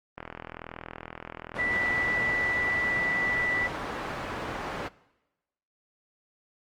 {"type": "click train", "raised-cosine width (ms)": 0.5, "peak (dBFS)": -22, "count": 89, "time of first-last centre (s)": [0.18, 2.321], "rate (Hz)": 41.1}
{"type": "low-pass noise", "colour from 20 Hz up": "white", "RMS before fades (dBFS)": -35, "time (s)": [1.54, 4.89], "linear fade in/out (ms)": 20, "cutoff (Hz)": 1300, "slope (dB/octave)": 12}
{"type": "tone", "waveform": "sine", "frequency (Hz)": 1970, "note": "B6", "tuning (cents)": -5, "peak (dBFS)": -25, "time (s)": [1.58, 3.68], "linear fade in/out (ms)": 20}
{"effects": ["noise-tail reverb RT60 1.0 s tail -21 dB re dry", "Opus 32 kbps"]}